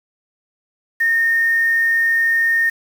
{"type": "tone with quantisation", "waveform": "sine", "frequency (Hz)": 1833, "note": "A#6", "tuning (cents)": -30, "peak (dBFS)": -13, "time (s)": [1, 2.7], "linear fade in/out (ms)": 10, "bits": 6, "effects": []}